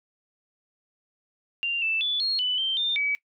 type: tone with pitch steps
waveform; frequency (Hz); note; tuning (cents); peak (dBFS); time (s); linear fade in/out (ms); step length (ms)
sine; 2782 / 2648 / 3462 / 4278 / 2991 / 3131 / 3608 / 2280; F7 / E7 / A7 / C8 / F#7 / G7 / A7 / C#7; -7 / +7 / -29 / +38 / +18 / -3 / +43 / +48; -23; 1.63-3.15; 0; 190
effects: noise-tail reverb RT60 0.1 s tail -19 dB re dry